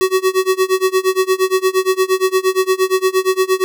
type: tone with tremolo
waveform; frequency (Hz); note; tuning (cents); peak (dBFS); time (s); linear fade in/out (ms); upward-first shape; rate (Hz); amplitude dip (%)
square; 376; F#4; +28; -10; 0.01-3.64; 0; sine; 8.6; 95
effects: none